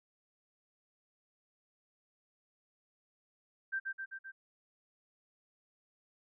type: tone with echo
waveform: sine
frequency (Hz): 1568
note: G6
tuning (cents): 0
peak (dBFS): -32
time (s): 3.72-3.8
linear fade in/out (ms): 20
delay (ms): 130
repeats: 4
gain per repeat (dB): -3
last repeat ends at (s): 4.32
effects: none